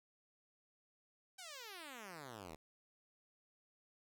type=exponential sweep; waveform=5% pulse; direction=down; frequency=784 to 73.42 Hz; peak=-38 dBFS; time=1.38-2.56 s; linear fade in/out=10 ms; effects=none